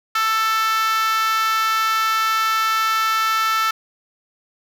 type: tone with high-pass filter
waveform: 5% pulse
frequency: 442 Hz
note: A4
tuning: 8 cents sharp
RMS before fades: -19 dBFS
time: 0.15-3.71 s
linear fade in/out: 5 ms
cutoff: 1300 Hz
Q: 5.8
effects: none